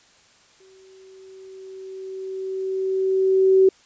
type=tone with exponential growth; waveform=sine; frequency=380.8 Hz; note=F#4; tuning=50 cents sharp; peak=-10 dBFS; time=0.6-3.69 s; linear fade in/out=5 ms; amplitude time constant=670 ms; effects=white hiss -55 dBFS RMS until 3.85 s + resampled to 16000 Hz